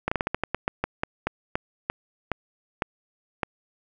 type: slowing click train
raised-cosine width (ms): 0.5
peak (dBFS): -9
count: 17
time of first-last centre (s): 0.08-3.432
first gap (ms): 35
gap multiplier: 1.21
effects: none